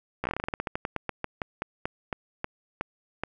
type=slowing click train; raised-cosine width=0.5 ms; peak=-14 dBFS; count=25; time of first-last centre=0.24-3.236 s; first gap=14 ms; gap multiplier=1.16; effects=none